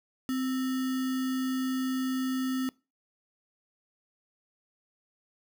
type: tone with sample-and-hold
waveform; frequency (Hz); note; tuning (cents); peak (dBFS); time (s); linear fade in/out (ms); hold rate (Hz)
sine; 259.5; C4; -14; -27; 0.29-2.69; 0; 1575
effects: noise-tail reverb RT60 0.3 s tail -24 dB re dry